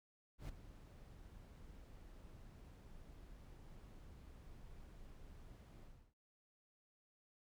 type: noise with ADSR envelope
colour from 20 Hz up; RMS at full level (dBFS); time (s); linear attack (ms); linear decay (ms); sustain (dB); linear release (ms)
brown; -44; 0.38-6.14; 110; 9; -13; 320
effects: none